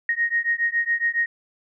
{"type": "beating tone pair", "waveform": "sine", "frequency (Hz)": [1864.7, 1871.9], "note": ["A#6", "A#6"], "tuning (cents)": [0, 7], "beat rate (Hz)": 7.2, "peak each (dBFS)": -23, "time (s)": [0.09, 1.26], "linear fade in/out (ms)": 2, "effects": []}